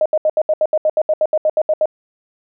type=tone bursts; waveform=sine; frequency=620 Hz; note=D#5; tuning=6 cents flat; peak=-11 dBFS; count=16; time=0.01-1.857 s; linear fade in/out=2 ms; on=47 ms; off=73 ms; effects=none

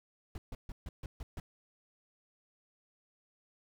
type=noise bursts; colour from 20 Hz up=brown; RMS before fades=-41 dBFS; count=7; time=0.35-1.4 s; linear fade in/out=2 ms; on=30 ms; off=140 ms; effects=none

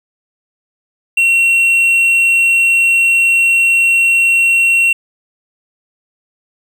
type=tone with hard clipping; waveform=triangle; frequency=2729 Hz; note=F7; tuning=41 cents flat; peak=-9 dBFS; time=1.17-4.93 s; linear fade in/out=5 ms; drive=6 dB; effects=none

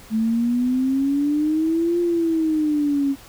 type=exponential two-way sweep; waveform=sine; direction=up then down; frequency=217.1 to 349.2 to 273 Hz; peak=-17 dBFS; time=0.1-3.16 s; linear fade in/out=50 ms; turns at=2 s; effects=pink hiss -45 dBFS RMS until 3.28 s

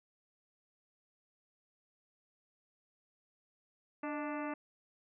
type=harmonic tone with a mistuned harmonic; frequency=293.7 Hz; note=D4; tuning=in tune; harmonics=1 / 2 / 3 / 4 / 5 / 6 / 7 / 8 / 9; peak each=-39 / -43 / -45 / -46 / -50 / -52 / -51 / -58 / -53 dBFS; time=4.03-4.54 s; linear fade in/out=5 ms; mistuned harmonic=2; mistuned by=+65 cents; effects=none

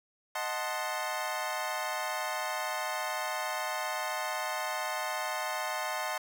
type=chord; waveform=25% pulse; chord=D# diminished seventh; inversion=none; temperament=equal; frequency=622.3 / 740 / 880 / 1046.5 Hz; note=D#5 / F#5 / A5 / C6; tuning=0 / 0 / 0 / 0 cents; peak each=-34 dBFS; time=0.35-6.18 s; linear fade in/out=5 ms; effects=none

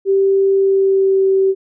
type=tone with pitch glide; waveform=sine; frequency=390 to 385.1 Hz; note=G4 to G4; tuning=-9 to -31 cents; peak=-10 dBFS; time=0.05-1.55 s; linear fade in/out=50 ms; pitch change=-22 cents; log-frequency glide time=0.55-1.25 s; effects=none

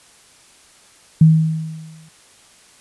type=tone with exponential decay; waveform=sine; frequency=159.1 Hz; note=D#3; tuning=39 cents sharp; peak=-4 dBFS; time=1.21-2.09 s; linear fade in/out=5 ms; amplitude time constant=190 ms; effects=white hiss -49 dBFS RMS until 2.8 s + resampled to 24000 Hz

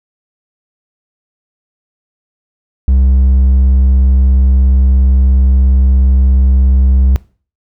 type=tone with hard clipping; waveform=sine; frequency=65.5 Hz; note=C2; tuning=2 cents sharp; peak=-7 dBFS; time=2.88-7.16 s; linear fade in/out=0 ms; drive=3 dB; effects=noise-tail reverb RT60 0.4 s tail -20 dB re dry

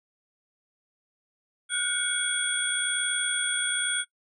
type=tone cluster; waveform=sine; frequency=1449 / 1510 / 2229 / 3352 / 8820 Hz; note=F#6 / F#6 / C#7 / G#7 / C#9; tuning=-37 / +35 / +9 / +15 / -10 cents; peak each=-31 / -34 / -37 / -30 / -29 dBFS; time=1.69-4.05 s; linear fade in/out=50 ms; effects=noise-tail reverb RT60 0.1 s tail -21 dB re dry

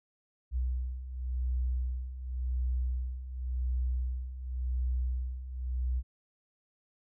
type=beating tone pair; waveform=sine; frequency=62 / 62.91 Hz; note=B1 / B1; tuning=+7 / +33 cents; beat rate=0.91 Hz; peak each=-36 / -31 dBFS; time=0.51-6.03 s; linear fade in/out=50 ms; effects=none

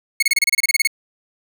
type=tone bursts; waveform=sawtooth; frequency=2189 Hz; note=C#7; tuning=22 cents flat; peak=-9 dBFS; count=13; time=0.2-0.874 s; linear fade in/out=5 ms; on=26 ms; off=28 ms; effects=none

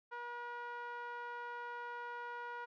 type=tone with low-pass filter; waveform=5% pulse; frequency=480 Hz; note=B4; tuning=49 cents flat; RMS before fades=-45 dBFS; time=0.11-2.66 s; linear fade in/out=20 ms; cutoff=1200 Hz; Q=3.6; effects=none

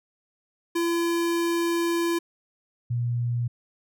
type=tone pair in turn; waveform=square / sine; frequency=339.2 / 119.93 Hz; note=E4 / A#2; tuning=+50 / +50 cents; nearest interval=octave + tritone; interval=1800 cents; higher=first; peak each=-23 / -23 dBFS; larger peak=neither; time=0.75-2.19 / 2.9-3.48 s; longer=first; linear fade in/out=10 ms; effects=none

